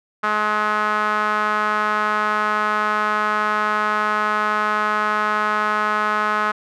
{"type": "tone with band-pass filter", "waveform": "sawtooth", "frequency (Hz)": 211.8, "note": "G#3", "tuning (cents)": 34, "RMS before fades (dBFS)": -20, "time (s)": [0.23, 6.52], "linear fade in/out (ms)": 10, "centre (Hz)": 1300, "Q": 3.5, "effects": []}